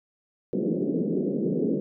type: band-pass noise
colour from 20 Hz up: pink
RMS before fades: -26 dBFS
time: 0.53-1.8 s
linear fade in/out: 0 ms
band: 170 to 480 Hz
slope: 48 dB/octave
effects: none